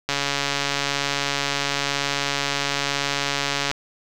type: click train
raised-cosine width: 0.2 ms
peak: -5 dBFS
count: 512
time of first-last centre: 0.09-3.714 s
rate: 141 Hz
effects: 7-bit